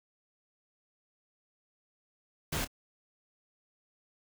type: noise with echo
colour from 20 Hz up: pink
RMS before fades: -33 dBFS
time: 2.52-2.65 s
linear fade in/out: 10 ms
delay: 26 ms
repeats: 1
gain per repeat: -13 dB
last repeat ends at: 2.676 s
effects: none